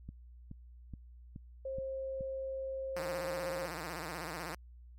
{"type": "click train", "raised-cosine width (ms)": 5, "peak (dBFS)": -32, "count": 6, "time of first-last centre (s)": [0.09, 2.209], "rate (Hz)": 2.36}
{"type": "tone", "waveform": "sine", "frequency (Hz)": 533, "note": "C5", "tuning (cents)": 32, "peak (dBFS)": -36, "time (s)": [1.65, 3.66], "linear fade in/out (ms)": 5}
{"type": "tone with vibrato", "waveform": "5% pulse", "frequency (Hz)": 164.81, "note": "E3", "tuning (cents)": 0, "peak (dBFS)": -28, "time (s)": [2.96, 4.55], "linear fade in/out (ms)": 5, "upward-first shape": "sine", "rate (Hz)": 16, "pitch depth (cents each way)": 160}
{"effects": ["added 60 Hz sine -51 dBFS peak until 4.98 s", "MP3 96 kbps"]}